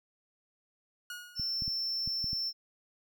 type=tone with exponential decay; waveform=sawtooth; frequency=1445 Hz; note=F#6; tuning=41 cents flat; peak=-34 dBFS; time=1.1-1.7 s; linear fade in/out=2 ms; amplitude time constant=130 ms
type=tone; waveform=triangle; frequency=5370 Hz; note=E8; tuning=31 cents sharp; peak=-30 dBFS; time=1.35-2.53 s; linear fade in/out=50 ms
type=clicks; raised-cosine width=5 ms; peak=-29 dBFS; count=6; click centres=1.397 / 1.622 / 1.679 / 2.076 / 2.243 / 2.331 s
effects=none